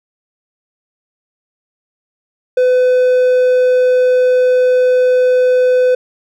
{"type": "tone", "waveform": "triangle", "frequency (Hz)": 504, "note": "B4", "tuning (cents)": 35, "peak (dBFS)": -6, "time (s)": [2.57, 5.95], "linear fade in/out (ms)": 5, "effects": []}